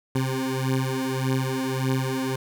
20% pulse beating tone pair, 130.81 / 132.51 Hz, C3 / C3, 0 / +22 cents, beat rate 1.7 Hz, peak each -21 / -22 dBFS, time 0.15-2.36 s, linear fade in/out 5 ms, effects none

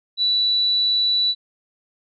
sine tone, 3951 Hz, B7, in tune, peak -16 dBFS, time 0.17-1.35 s, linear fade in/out 50 ms, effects none

